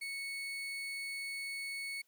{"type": "tone", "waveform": "35% pulse", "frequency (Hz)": 2212, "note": "C#7", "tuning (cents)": -4, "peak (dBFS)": -37, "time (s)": [0.01, 2.02], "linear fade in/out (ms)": 10, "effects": ["white hiss -75 dBFS RMS until 2.07 s", "high-pass 200 Hz 12 dB/octave"]}